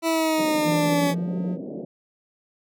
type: exponential sweep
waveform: 20% pulse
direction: down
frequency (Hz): 329.9 to 281.3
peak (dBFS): -15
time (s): 0.02-1.15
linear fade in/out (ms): 50
type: band-pass noise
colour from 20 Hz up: pink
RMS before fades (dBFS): -34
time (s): 0.38-1.85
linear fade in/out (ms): 5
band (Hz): 160 to 600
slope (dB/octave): 48
type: tone with pitch glide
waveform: triangle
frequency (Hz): 164.5 to 179.39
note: E3 to F3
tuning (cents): -3 to +47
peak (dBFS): -22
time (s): 0.64-1.58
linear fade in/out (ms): 50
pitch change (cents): +150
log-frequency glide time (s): 0.84-1.37
effects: none